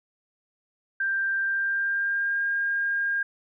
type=tone with pitch glide; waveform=sine; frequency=1580 to 1613.2 Hz; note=G6 to G6; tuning=+13 to +49 cents; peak=-23 dBFS; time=1-3.23 s; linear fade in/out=5 ms; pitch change=+36 cents; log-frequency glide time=1.41-2.44 s; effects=none